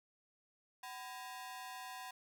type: ring-modulated tone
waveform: sawtooth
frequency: 880 Hz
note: A5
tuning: in tune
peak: -39 dBFS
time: 0.83-2.11 s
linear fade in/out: 5 ms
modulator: 126 Hz
effects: none